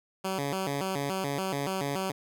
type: tone with vibrato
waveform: 10% pulse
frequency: 163.9 Hz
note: E3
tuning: 10 cents flat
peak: -21 dBFS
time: 0.24-2.12 s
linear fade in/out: 10 ms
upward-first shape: square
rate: 3.5 Hz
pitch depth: 260 cents each way
effects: none

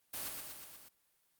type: noise with echo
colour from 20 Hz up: white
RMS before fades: -41 dBFS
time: 0.13-0.29 s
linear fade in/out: 10 ms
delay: 120 ms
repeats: 5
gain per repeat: -3 dB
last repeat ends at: 0.89 s
effects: white hiss -75 dBFS RMS until 1.39 s + Opus 32 kbps

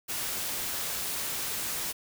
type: noise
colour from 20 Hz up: white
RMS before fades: -33 dBFS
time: 0.08-1.93 s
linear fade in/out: 20 ms
effects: none

